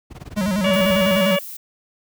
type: noise with tremolo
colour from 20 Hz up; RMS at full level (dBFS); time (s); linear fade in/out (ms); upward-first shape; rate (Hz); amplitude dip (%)
brown; -28; 0.1-1.18; 20; sine; 19; 95
type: tone with vibrato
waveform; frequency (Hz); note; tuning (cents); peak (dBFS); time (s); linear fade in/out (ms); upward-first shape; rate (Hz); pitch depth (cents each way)
square; 196; G3; 0; -19; 0.36-1.37; 20; square; 10; 110
type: harmonic tone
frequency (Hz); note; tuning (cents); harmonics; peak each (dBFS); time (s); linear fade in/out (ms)
569; C#5; +45; 1 / 2 / 3 / 4 / 5 / 6; -18 / -29 / -31 / -27 / -26 / -34; 0.64-1.39; 5
type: noise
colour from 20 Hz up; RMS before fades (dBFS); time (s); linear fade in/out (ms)
violet; -34; 0.73-1.57; 5
effects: high-pass 60 Hz 12 dB/octave